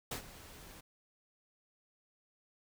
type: noise with ADSR envelope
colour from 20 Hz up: pink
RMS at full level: -37 dBFS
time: 0.11-0.81 s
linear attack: 5 ms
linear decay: 100 ms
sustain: -16 dB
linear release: 10 ms
effects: none